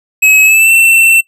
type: tone with pitch glide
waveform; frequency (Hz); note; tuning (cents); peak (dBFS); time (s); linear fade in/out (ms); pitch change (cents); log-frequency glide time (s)
square; 2562 to 2689; E7 to E7; -50 to +34; -5; 0.22-1.21; 10; +84; 0.43-0.71
effects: noise-tail reverb RT60 0.1 s tail -19 dB re dry

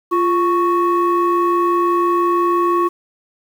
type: tone pair together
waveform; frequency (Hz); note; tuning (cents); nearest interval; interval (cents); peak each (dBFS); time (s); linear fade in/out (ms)
sine; 347.6 / 1108.7; F4 / C#6; -8 / 0; octave + minor sixth; 2008; -14; 0.11-2.89; 20
effects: tanh soft clip ceiling -9 dBFS + 7-bit

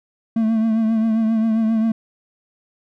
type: tone with vibrato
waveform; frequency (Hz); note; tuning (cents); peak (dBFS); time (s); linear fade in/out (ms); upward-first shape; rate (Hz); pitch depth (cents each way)
triangle; 222.7; A3; +21; -13; 0.36-1.92; 5; triangle; 7.5; 47
effects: none

